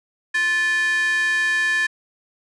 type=tone with high-pass filter; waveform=square; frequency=349.2 Hz; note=F4; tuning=in tune; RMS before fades=-20 dBFS; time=0.34-1.87 s; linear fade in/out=10 ms; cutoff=1800 Hz; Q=6.7; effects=resampled to 22050 Hz